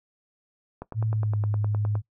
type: click train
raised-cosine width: 1 ms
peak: -21 dBFS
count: 12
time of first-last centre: 0.82-1.954 s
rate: 9.7 Hz
type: tone with pitch glide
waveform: sine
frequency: 110 to 104.61 Hz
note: A2 to G#2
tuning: 0 to +13 cents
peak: -23 dBFS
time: 0.94-2.02 s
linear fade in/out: 50 ms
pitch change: -87 cents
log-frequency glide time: 1.06-1.38 s
effects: noise-tail reverb RT60 0.1 s tail -18 dB re dry